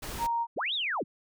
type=noise; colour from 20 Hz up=pink; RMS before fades=-38 dBFS; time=0.02-0.27 s; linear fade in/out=10 ms
type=tone; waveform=sine; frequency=932.3 Hz; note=A#5; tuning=in tune; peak=-26 dBFS; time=0.18-0.47 s; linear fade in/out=50 ms
type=linear two-way sweep; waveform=sine; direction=up then down; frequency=87.31 to 3914 to 87.31 Hz; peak=-28 dBFS; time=0.56-1.04 s; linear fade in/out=20 ms; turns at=0.74 s
effects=none